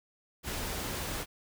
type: noise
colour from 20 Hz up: pink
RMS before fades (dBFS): -36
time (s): 0.43-1.26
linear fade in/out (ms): 50
effects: none